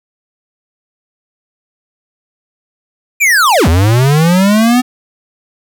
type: linear two-way sweep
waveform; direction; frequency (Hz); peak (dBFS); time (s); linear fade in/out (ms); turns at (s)
square; down then up; 2448 to 77 to 254.7; -7; 3.2-4.82; 20; 3.68
effects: none